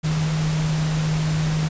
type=tone in noise; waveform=sine; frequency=156.1 Hz; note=D#3; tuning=6 cents sharp; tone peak=-19 dBFS; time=0.03-1.69 s; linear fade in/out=20 ms; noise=pink; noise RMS=-30 dBFS; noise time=0.03-1.69 s; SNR=+8 dB; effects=resampled to 16000 Hz